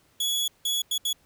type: tone bursts at uneven times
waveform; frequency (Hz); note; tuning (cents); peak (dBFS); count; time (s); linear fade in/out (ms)
sawtooth; 3378; G#7; +29; -21; 4; 0.2-0.48 / 0.65-0.82 / 0.91-0.98 / 1.05-1.13; 5
effects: pink hiss -63 dBFS RMS until 1.25 s